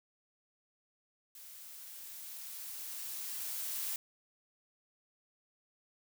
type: noise with level ramp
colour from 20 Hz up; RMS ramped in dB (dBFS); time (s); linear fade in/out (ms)
blue; -52 to -37; 1.35-3.96; 2
effects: none